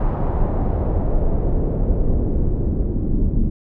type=noise with low-pass filter sweep; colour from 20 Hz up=brown; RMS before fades=-18 dBFS; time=0-3.5 s; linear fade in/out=5 ms; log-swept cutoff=960 to 270 Hz; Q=1.5; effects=none